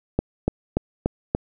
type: click train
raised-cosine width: 2 ms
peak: -6 dBFS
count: 5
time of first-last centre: 0.19-1.349 s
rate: 3.45 Hz
effects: none